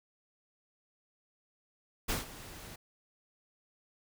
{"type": "noise with ADSR envelope", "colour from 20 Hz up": "pink", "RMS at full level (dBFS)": -31, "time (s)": [2.08, 2.76], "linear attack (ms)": 17, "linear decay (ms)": 150, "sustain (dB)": -17, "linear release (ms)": 8, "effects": []}